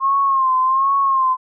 sine tone with vibrato, 1068 Hz, C6, 35 cents sharp, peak -13 dBFS, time 0-1.37 s, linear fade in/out 50 ms, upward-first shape sine, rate 1.3 Hz, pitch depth 63 cents each way, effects none

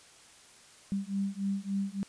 sine beating tone pair, 195.4 / 198.9 Hz, G3 / G3, -5 / +25 cents, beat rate 3.5 Hz, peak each -33 / -33 dBFS, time 0.92-2.03 s, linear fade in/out 0 ms, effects white hiss -56 dBFS RMS until 2.08 s + resampled to 22050 Hz

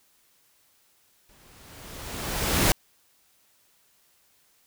pink noise with exponential growth, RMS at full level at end -19 dBFS, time 1.29-2.72 s, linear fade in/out 1 ms, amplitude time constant 310 ms, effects white hiss -64 dBFS RMS until 4.66 s

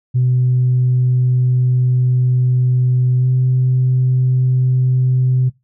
sine tone with pitch glide, 126 to 127.91 Hz, B2 to C3, +35 to -39 cents, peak -10 dBFS, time 0.14-5.5 s, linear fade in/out 20 ms, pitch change +26 cents, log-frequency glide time 3.18-3.27 s, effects noise-tail reverb RT60 0.2 s tail -20 dB re dry + tanh soft clip ceiling -7 dBFS

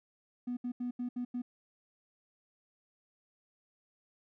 triangle tone bursts at uneven times, 245.5 Hz, B3, 10 cents flat, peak -30 dBFS, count 6, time 0.47-0.57 / 0.64-0.72 / 0.8-0.91 / 0.99-1.09 / 1.16-1.25 / 1.34-1.42 s, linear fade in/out 10 ms, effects tanh soft clip ceiling -30 dBFS

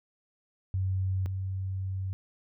sine tone pair in turn, 94.5 / 95.1 Hz, F#2 / F#2, +37 / +48 cents, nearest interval unison, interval 11 cents, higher second, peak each -26 / -30 dBFS, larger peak first, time 0.74-1.26 / 1.26-2.13 s, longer second, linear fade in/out 0 ms, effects none

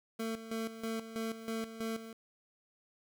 25% pulse tone with tremolo, 224.6 Hz, A3, 36 cents sharp, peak -31 dBFS, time 0.19-2.13 s, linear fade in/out 10 ms, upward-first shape square, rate 3.1 Hz, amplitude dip 70%, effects none

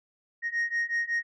sine beating tone pair, 1864.7 / 1870.1 Hz, A#6 / A#6, 0 / +5 cents, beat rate 5.4 Hz, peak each -28 / -27 dBFS, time 0.42-1.23 s, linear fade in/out 50 ms, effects tanh soft clip ceiling -23 dBFS

